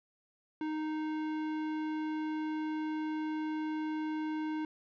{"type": "tone with tanh clipping", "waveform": "sine", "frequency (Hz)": 310, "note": "D#4", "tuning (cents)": -6, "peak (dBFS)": -35, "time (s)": [0.61, 4.65], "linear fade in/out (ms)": 2, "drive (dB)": 16, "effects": []}